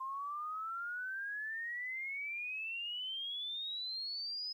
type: exponential sweep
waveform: sine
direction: up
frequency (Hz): 1046.5 to 5090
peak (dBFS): -38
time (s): 0-4.53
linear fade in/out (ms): 10
effects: 12-bit